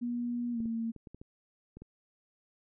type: tone with pitch glide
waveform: sine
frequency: 240.5 to 227.9 Hz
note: B3 to A#3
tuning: -46 to -39 cents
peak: -31 dBFS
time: 0.01-0.92 s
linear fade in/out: 20 ms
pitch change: -93 cents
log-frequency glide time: 0.52-0.59 s
type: clicks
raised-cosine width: 3 ms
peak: -34 dBFS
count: 8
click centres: 0.604 / 0.657 / 0.963 / 1.072 / 1.146 / 1.215 / 1.77 / 1.82 s
effects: none